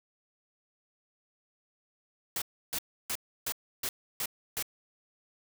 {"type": "noise bursts", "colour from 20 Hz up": "white", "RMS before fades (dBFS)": -33, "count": 7, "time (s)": [2.36, 4.626], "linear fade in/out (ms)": 2, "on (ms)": 58, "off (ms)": 310, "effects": []}